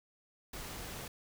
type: noise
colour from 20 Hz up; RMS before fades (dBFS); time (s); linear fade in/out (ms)
pink; -44; 0.53-1.08; 5
effects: none